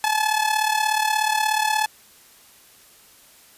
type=tone with amplitude modulation; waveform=sawtooth; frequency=861 Hz; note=A5; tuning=38 cents flat; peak=-12 dBFS; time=0.04-1.86 s; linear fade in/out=0 ms; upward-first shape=sine; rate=36.7 Hz; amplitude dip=70%; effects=white hiss -51 dBFS RMS until 3.57 s + resampled to 32000 Hz